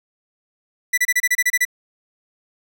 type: tone bursts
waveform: 45% pulse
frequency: 1974 Hz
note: B6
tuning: 1 cent flat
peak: -14 dBFS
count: 10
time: 0.93-1.652 s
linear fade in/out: 10 ms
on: 47 ms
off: 28 ms
effects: none